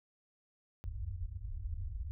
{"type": "low-pass noise", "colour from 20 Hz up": "white", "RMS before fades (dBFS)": -40, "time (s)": [0.84, 2.11], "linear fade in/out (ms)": 0, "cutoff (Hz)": 100, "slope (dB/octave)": 96, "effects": []}